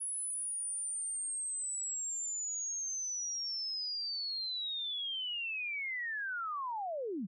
sine linear sweep, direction down, 10350 to 165.7 Hz, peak -35 dBFS, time 0-7.27 s, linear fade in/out 20 ms, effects none

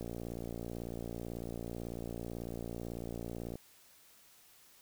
click train, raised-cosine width 2 ms, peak -28 dBFS, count 207, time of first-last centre 0.01-3.556 s, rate 58.1 Hz, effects white hiss -62 dBFS RMS until 4.81 s

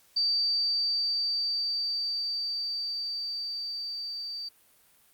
sine tone with level ramp, 4635 Hz, D8, 24 cents flat, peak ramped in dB -23 to -34 dBFS, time 0.16-4.49 s, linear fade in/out 10 ms, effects white hiss -62 dBFS RMS until 5.13 s + Opus 48 kbps

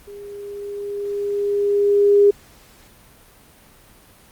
sine tone with level ramp, 406.2 Hz, G#4, 38 cents flat, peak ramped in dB -34 to -8 dBFS, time 0.07-2.31 s, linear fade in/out 10 ms, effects pink hiss -49 dBFS RMS until 4.31 s + Opus 32 kbps

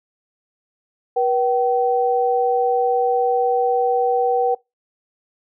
sine tone pair together, 483.2 / 767 Hz, B4 / G5, -38 / -38 cents, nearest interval minor sixth, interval 800 cents, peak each -18 dBFS, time 1.16-4.55 s, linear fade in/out 10 ms, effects noise-tail reverb RT60 0.2 s tail -23 dB re dry

